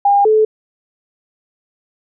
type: tone pair in turn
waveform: sine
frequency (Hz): 806 / 433.5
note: G5 / A4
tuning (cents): +48 / -26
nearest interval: major seventh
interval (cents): 1074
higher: first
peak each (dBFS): -8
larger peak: neither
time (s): 0.05-0.25 / 0.25-0.45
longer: neither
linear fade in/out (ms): 5
effects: none